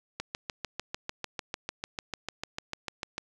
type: click train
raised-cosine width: 0.2 ms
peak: -16 dBFS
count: 21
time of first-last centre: 0.2-3.181 s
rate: 6.71 Hz
effects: none